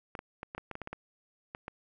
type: clicks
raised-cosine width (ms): 0.5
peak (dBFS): -24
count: 12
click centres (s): 0.152 / 0.191 / 0.431 / 0.549 / 0.58 / 0.713 / 0.754 / 0.817 / 0.874 / 0.93 / 1.549 / 1.681
effects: none